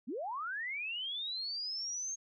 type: linear sweep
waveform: sine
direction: up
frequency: 196 to 6480 Hz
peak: -36 dBFS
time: 0.07-2.16 s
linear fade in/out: 20 ms
effects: none